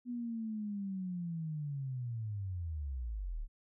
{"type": "linear sweep", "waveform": "sine", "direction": "down", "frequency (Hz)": [246.9, 32.27], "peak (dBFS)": -36, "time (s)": [0.05, 3.48], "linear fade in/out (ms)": 50, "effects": []}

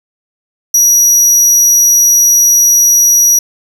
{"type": "tone", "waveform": "40% pulse", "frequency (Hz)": 5800, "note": "F#8", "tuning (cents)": -35, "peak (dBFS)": -4, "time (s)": [0.74, 3.39], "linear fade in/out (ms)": 5, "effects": []}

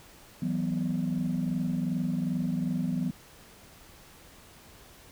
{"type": "chord", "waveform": "sine", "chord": "E suspended second", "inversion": "none", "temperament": "equal with one note detuned", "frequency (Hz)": [164.81, 187.47, 246.9], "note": ["E3", "F#3", "B3"], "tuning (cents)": [0, 23, 0], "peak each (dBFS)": -30, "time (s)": [0.42, 3.11], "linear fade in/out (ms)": 5, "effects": ["tanh soft clip ceiling -21 dBFS", "pink hiss -53 dBFS RMS until 5.11 s"]}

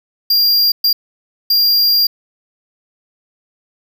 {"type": "tone bursts at uneven times", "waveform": "square", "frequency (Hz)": 4782, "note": "D8", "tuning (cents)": 30, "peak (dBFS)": -10, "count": 3, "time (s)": [[0.3, 0.72], [0.84, 0.93], [1.5, 2.07]], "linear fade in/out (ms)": 5, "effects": ["8-bit"]}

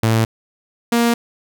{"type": "tone pair in turn", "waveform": "sawtooth", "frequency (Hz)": [112.2, 235], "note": ["A2", "A#3"], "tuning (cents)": [34, 14], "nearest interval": "octave + minor second", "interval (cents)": 1280, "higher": "second", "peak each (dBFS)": -9, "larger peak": "neither", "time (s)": [[0.03, 0.25], [0.92, 1.14]], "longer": "neither", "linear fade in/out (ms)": 5, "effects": []}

